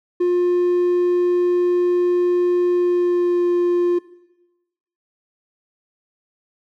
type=tone with pitch glide; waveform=triangle; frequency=354.6 to 351.3 Hz; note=F4 to F4; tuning=+26 to +10 cents; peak=-12 dBFS; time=0.2-3.99 s; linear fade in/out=10 ms; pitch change=-16 cents; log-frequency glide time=2.7-3.47 s; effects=noise-tail reverb RT60 1.0 s tail -20 dB re dry + tanh soft clip ceiling -8 dBFS